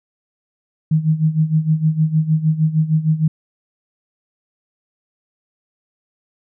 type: tone with tremolo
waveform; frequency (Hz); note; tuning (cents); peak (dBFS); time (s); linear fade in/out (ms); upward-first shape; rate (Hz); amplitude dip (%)
sine; 157.1; D#3; +17; -10; 0.91-3.28; 5; sine; 6.5; 80
effects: none